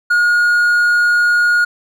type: tone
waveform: triangle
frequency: 1436 Hz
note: F6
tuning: 48 cents sharp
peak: -8 dBFS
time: 0.1-1.65 s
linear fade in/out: 10 ms
effects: none